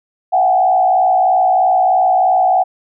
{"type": "tone with frequency modulation", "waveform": "sine", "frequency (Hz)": 745, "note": "F#5", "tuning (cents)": 12, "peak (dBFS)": -9, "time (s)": [0.32, 2.64], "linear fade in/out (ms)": 20, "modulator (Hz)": 63.1, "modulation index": 0.87, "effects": []}